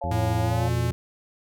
sine chord, Db augmented, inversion none, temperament equal with one note detuned, 554.4 / 698.5 / 861.4 Hz, Db5 / F5 / A5, 0 / 0 / -37 cents, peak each -34 / -32 / -33 dBFS, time 0.01-0.69 s, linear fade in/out 10 ms
harmonic tone, 86.1 Hz, F2, 24 cents flat, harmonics 1 / 2 / 3 / 4 / 5, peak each -28 / -34 / -38 / -40 / -42 dBFS, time 0.04-0.92 s, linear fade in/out 0 ms
square tone with pitch glide, 110 to 119.96 Hz, A2 to B2, 0 to -50 cents, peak -24 dBFS, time 0.11-0.91 s, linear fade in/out 5 ms, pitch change +150 cents, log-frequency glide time 0.41-0.7 s
effects none

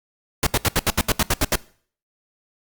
pink noise bursts, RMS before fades -18 dBFS, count 11, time 0.43-1.556 s, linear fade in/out 2 ms, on 36 ms, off 73 ms, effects noise-tail reverb RT60 0.5 s tail -22 dB re dry + Opus 48 kbps

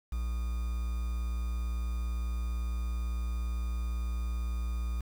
triangle tone with quantisation, 58.9 Hz, A#1, 19 cents sharp, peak -28 dBFS, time 0.12-5.01 s, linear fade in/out 5 ms, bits 8, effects none

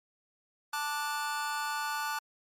45% pulse chord, D major, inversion second, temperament just, 881 / 1174.7 / 1468.3 Hz, A5 / D6 / F#6, +2 / 0 / -14 cents, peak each -35 / -37 / -36 dBFS, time 0.73-2.19 s, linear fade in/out 5 ms, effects MP3 64 kbps

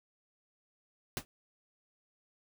pink noise with exponential decay, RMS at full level -31 dBFS, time 1.17-1.25 s, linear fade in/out 0 ms, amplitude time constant 17 ms, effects none

